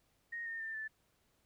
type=tone with pitch steps; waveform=sine; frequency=1864.7 / 1827.4 / 1790.8 / 1755 Hz; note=A#6 / A#6 / A6 / A6; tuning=0 / -35 / +30 / -5 cents; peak=-39 dBFS; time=0.32-0.88 s; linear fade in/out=10 ms; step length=140 ms; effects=pink hiss -75 dBFS RMS until 1.45 s